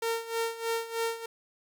sawtooth tone with tremolo, 457.6 Hz, A#4, 32 cents flat, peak -23 dBFS, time 0.02-1.26 s, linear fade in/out 5 ms, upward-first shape sine, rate 3.2 Hz, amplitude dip 80%, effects 10-bit

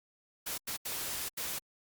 white noise bursts at uneven times, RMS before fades -37 dBFS, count 4, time 0.46-0.58 / 0.67-0.77 / 0.85-1.29 / 1.37-1.59 s, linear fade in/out 10 ms, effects Opus 48 kbps

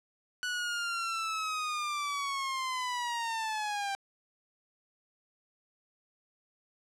sawtooth linear sweep, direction down, 1482 to 784 Hz, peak -28 dBFS, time 0.43-3.95 s, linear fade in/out 0 ms, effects low-pass 8000 Hz 12 dB/octave

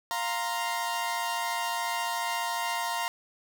sawtooth chord, F suspended fourth, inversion none, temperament equal, 698.5 / 932.3 / 1046.5 Hz, F5 / Bb5 / C6, 0 / 0 / 0 cents, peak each -31 / -27 / -32 dBFS, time 0.11-3.08 s, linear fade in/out 0 ms, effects none

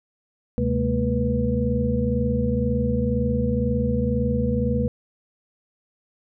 sine tone cluster, 74.5 / 129.7 / 211.7 / 233.7 / 488.6 Hz, D2 / C3 / G#3 / A#3 / B4, +25 / -15 / +33 / +5 / -19 cents, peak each -26 dBFS, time 0.58-4.88 s, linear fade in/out 0 ms, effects none

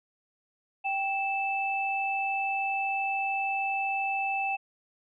sine tone pair together, 784 / 2637 Hz, G5 / E7, 0 / 0 cents, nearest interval octave + major sixth, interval 2100 cents, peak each -29 / -30 dBFS, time 0.84-4.57 s, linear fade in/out 20 ms, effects none

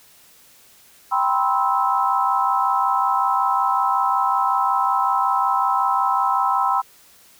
sine chord, C major seventh, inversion second, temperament just, 784.9 / 981.1 / 1046.5 / 1308.1 Hz, G5 / B5 / C6 / E6, +2 / -12 / 0 / -14 cents, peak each -22 dBFS, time 1.11-6.82 s, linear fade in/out 20 ms, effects white hiss -51 dBFS RMS until 7.39 s

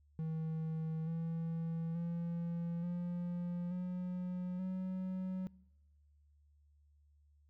triangle tone with pitch steps, 159.8 / 164.77 / 169.89 / 175.17 / 180.62 / 186.23 Hz, D#3 / E3 / F3 / F3 / F#3 / F#3, +47 / 0 / -47 / +6 / -41 / +11 cents, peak -34 dBFS, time 0.19-5.47 s, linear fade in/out 0 ms, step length 880 ms, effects noise-tail reverb RT60 1.0 s tail -24 dB re dry + added 73 Hz sine -65 dBFS peak until 7.49 s

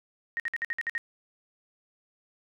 sine tone bursts, 1864.7 Hz, A#6, in tune, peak -27 dBFS, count 8, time 0.37-0.979 s, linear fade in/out 0 ms, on 28 ms, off 55 ms, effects none

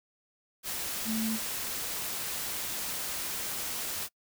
sine tone in noise, 221.5 Hz, A3, 12 cents sharp, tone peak -29 dBFS, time 1.05-1.39 s, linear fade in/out 50 ms, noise white, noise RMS -35 dBFS, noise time 0.63-4.09 s, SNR +3 dB, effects noise-tail reverb RT60 0.1 s tail -25 dB re dry

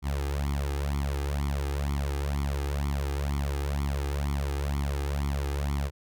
sawtooth tone with flanger, 70.7 Hz, C#2, 35 cents sharp, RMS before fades -29 dBFS, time 0.02-5.91 s, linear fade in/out 50 ms, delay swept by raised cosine 0.89 to 2.49 ms, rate 2.1 Hz, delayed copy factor +1, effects none

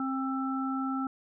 harmonic tone, 265.6 Hz, C4, 26 cents sharp, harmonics 1 / 3 / 5, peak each -30 / -39 / -35 dBFS, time 0-1.07 s, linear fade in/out 2 ms, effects none

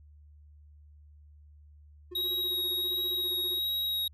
triangle tone with tremolo, 359.1 Hz, F4, 48 cents sharp, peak -37 dBFS, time 2.11-3.59 s, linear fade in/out 10 ms, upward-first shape sine, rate 15 Hz, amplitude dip 90%
square tone with vibrato, 3804 Hz, A#7, 34 cents sharp, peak -29 dBFS, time 2.15-4.08 s, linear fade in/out 5 ms, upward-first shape sine, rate 1.4 Hz, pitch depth 10 cents each way
effects added 74 Hz sine -52 dBFS peak until 4.13 s

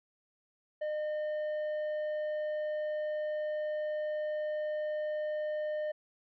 sine tone with tanh clipping, 608 Hz, D#5, 40 cents flat, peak -33 dBFS, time 0.81-5.92 s, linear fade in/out 10 ms, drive 6 dB, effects none

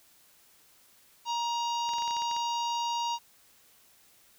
harmonic tone, 943 Hz, A#5, 20 cents sharp, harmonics 1 / 3 / 4 / 5 / 6 / 7, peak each -29 / -39 / -41 / -43 / -45 / -46 dBFS, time 1.25-3.19 s, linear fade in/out 50 ms
clicks, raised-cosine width 0.2 ms, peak -26 dBFS, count 10, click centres 1.891 / 1.936 / 1.984 / 2.022 / 2.078 / 2.109 / 2.167 / 2.221 / 2.313 / 2.365 s
effects white hiss -61 dBFS RMS until 4.38 s

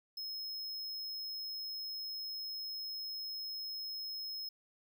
square tone, 5160 Hz, E8, 38 cents flat, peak -40 dBFS, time 0.17-4.49 s, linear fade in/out 5 ms, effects none

